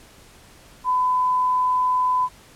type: tone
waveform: sine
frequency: 1006 Hz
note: B5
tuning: 32 cents sharp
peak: -17 dBFS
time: 0.84-2.29 s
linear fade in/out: 50 ms
effects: pink hiss -49 dBFS RMS until 2.55 s + low-pass 12000 Hz 12 dB/octave